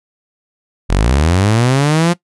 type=linear sweep; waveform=sawtooth; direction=up; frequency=39.97 to 177 Hz; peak=-6 dBFS; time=0.89-2.14 s; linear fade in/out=20 ms; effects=noise-tail reverb RT60 0.1 s tail -20 dB re dry + resampled to 24000 Hz